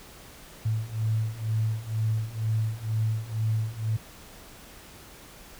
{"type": "beating tone pair", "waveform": "sine", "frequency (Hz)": [109, 111.1], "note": ["A2", "A2"], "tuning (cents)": [-16, 17], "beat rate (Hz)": 2.1, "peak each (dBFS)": [-29, -27], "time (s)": [0.65, 3.97], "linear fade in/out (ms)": 10, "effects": ["pink hiss -48 dBFS RMS until 5.59 s"]}